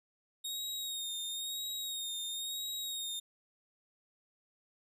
sawtooth tone with vibrato, 3729 Hz, A#7, in tune, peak -34 dBFS, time 0.44-3.2 s, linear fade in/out 10 ms, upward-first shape sine, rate 0.99 Hz, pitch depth 42 cents each way, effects none

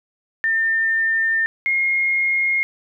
sine tone pair in turn, 1803 / 2144 Hz, A6 / C7, +42 / +42 cents, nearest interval minor third, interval 300 cents, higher second, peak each -16 dBFS, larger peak neither, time 0.44-1.46 / 1.66-2.63 s, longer first, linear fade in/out 0 ms, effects none

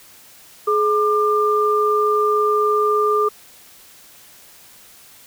sine tone pair together, 422.8 / 1196 Hz, G#4 / D6, +31 / +31 cents, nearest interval octave + tritone, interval 1800 cents, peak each -17 dBFS, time 0.67-3.29 s, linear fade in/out 10 ms, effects white hiss -46 dBFS RMS until 5.26 s

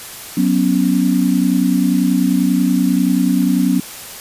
sine chord, F# suspended fourth, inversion none, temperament equal, 185 / 246.9 / 277.2 Hz, F#3 / B3 / C#4, 0 / 0 / 0 cents, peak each -16 dBFS, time 0.37-3.8 s, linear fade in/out 5 ms, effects white hiss -32 dBFS RMS until 4.2 s + resampled to 32000 Hz

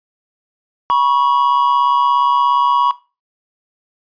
triangle tone pair together, 971.6 / 1108.7 Hz, B5 / C#6, -29 / 0 cents, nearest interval major second, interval 229 cents, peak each -12 dBFS, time 0.9-2.91 s, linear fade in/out 0 ms, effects noise-tail reverb RT60 0.3 s tail -19 dB re dry + resampled to 11025 Hz

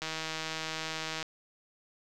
click train, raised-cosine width 0.2 ms, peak -18 dBFS, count 193, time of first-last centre 0.02-1.228 s, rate 159 Hz, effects none

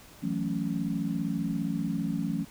sine chord, F# minor seventh, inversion third, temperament equal, 164.81 / 185 / 220 / 277.2 Hz, E3 / F#3 / A3 / C#4, 0 / 0 / 0 / 0 cents, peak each -33 dBFS, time 0.22-2.45 s, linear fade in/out 20 ms, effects pink hiss -52 dBFS RMS until 2.5 s

